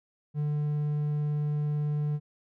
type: tone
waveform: triangle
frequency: 148.5 Hz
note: D3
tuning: 20 cents sharp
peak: -24 dBFS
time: 0.34-2.2 s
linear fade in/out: 50 ms
effects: none